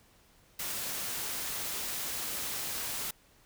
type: noise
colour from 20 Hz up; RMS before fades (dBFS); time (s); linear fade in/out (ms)
white; -36; 0.59-3.11; 5
effects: pink hiss -63 dBFS RMS until 3.45 s